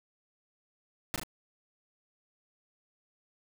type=noise with echo; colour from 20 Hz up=pink; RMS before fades=-32 dBFS; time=1.14-1.16 s; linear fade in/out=0 ms; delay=37 ms; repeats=2; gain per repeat=-4 dB; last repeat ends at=1.234 s; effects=none